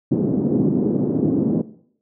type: band-pass noise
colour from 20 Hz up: white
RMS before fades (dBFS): -19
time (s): 0.11-1.62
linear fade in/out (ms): 10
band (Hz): 150 to 340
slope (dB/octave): 24
effects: noise-tail reverb RT60 0.6 s tail -17 dB re dry